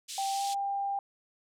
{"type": "band-pass noise", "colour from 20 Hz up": "pink", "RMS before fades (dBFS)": -40, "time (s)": [0.08, 0.55], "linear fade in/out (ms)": 20, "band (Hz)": [3200, 9700], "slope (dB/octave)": 24}
{"type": "tone with pitch glide", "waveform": "sine", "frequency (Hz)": [784, 795.9], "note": ["G5", "G5"], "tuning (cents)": [0, 26], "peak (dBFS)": -29, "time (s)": [0.18, 0.99], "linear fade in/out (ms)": 2, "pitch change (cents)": 26, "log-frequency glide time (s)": [0.32, 0.43]}
{"effects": []}